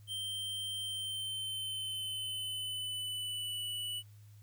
square tone with pitch glide, 3136 to 2960 Hz, G7 to F#7, 0 to 0 cents, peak -37 dBFS, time 0.07-4.03 s, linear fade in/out 50 ms, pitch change -100 cents, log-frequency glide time 0.75-3.64 s, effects added 104 Hz sine -53 dBFS peak until 4.42 s + white hiss -69 dBFS RMS until 4.42 s

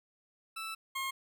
20% pulse tone pair in turn, 1318.5 / 1073.1 Hz, E6 / C6, 0 / +43 cents, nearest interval major third, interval 357 cents, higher first, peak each -33 / -29 dBFS, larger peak second, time 0.56-0.75 / 0.95-1.11 s, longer first, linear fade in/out 10 ms, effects none

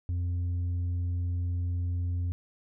sine tone with tanh clipping, 88 Hz, F2, 14 cents sharp, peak -28 dBFS, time 0.09-2.32 s, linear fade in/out 0 ms, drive 3 dB, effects none

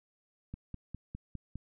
click train, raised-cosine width 5 ms, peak -28 dBFS, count 6, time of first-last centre 0.54-1.556 s, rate 4.92 Hz, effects none

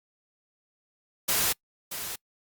white noise with echo, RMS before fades -25 dBFS, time 1.28-1.53 s, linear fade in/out 10 ms, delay 630 ms, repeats 1, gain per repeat -10 dB, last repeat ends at 2.16 s, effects noise-tail reverb RT60 0.1 s tail -26 dB re dry + Opus 48 kbps

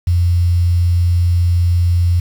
sine tone with quantisation, 87.31 Hz, F2, in tune, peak -10 dBFS, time 0.07-2.2 s, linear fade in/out 5 ms, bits 6, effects none

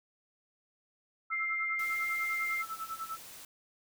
sine tone with tremolo, 1318.5 Hz, E6, in tune, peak -34 dBFS, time 1.3-3.17 s, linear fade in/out 5 ms, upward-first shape sine, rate 10 Hz, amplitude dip 90%
sine tone, 2103 Hz, C7, 8 cents sharp, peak -31 dBFS, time 1.31-2.63 s, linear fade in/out 20 ms
white noise, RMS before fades -49 dBFS, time 1.79-3.45 s, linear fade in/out 2 ms
effects none

